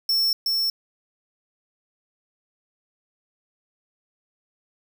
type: tone with echo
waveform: square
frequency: 5400 Hz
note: E8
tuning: 41 cents sharp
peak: -19 dBFS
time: 0.09-0.33 s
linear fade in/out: 2 ms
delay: 370 ms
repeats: 1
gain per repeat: -2 dB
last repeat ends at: 0.7 s
effects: none